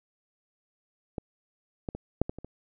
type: clicks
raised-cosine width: 2 ms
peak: -19 / -19 / -23 / -9 / -19 / -27 / -27 dBFS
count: 7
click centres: 1.182 / 1.888 / 1.95 / 2.216 / 2.295 / 2.386 / 2.446 s
effects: none